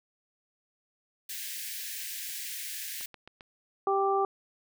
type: high-pass noise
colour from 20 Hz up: white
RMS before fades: -38 dBFS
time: 1.29-3.06 s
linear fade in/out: 5 ms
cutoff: 1600 Hz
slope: 96 dB/octave
type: click train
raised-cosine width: 0.3 ms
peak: -30 dBFS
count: 4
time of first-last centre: 3.01-3.408 s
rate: 7.53 Hz
type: harmonic tone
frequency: 392 Hz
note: G4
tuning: in tune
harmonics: 1 / 2 / 3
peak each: -27 / -28 / -30 dBFS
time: 3.87-4.25 s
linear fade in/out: 2 ms
effects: none